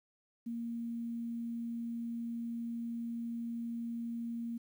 sine tone with quantisation, 233.1 Hz, A#3, in tune, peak -36 dBFS, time 0.46-4.58 s, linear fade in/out 10 ms, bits 11, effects none

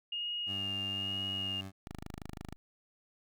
sine tone with vibrato, 2841 Hz, F7, 29 cents sharp, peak -34 dBFS, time 0.12-1.61 s, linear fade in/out 5 ms, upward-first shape sine, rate 1.1 Hz, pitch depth 20 cents each way
20% pulse tone with pitch glide, 98 to 96.09 Hz, G2 to G2, 0 to -34 cents, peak -37 dBFS, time 0.46-1.72 s, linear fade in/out 50 ms, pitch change -34 cents, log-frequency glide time 0.92-1.55 s
5% pulse tone, 25.96 Hz, G#0, in tune, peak -32 dBFS, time 1.87-2.56 s, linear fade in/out 0 ms
effects none

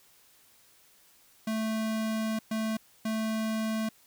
square tone bursts at uneven times, 220 Hz, A3, in tune, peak -29 dBFS, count 3, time 1.47-2.39 / 2.51-2.77 / 3.05-3.89 s, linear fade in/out 5 ms, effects white hiss -61 dBFS RMS until 4.06 s

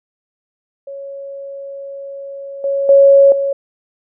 sine tone with level steps, 554 Hz, C#5, 1 cent flat, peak -26 / -14 / -4 / -14 dBFS, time 0.87-3.53 s, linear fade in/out 5 ms, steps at 2.64 / 2.89 / 3.32 s, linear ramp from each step 2 ms, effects none

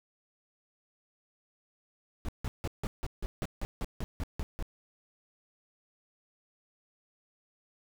brown noise bursts, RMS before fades -33 dBFS, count 13, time 2.25-4.625 s, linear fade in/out 0 ms, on 35 ms, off 160 ms, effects none

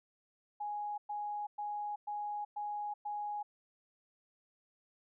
sine tone bursts, 830.6 Hz, G#5, in tune, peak -36 dBFS, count 6, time 0.6-3.43 s, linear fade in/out 10 ms, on 380 ms, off 110 ms, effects none

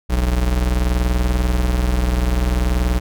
square tone pair together, 41.07 / 61.6 Hz, E1 / B1, -6 / -4 cents, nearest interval perfect fifth, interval 702 cents, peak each -22 / -17 dBFS, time 0.09-3 s, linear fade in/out 20 ms, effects none

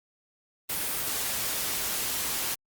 white noise, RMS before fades -30 dBFS, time 0.69-2.55 s, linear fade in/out 10 ms, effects Opus 32 kbps

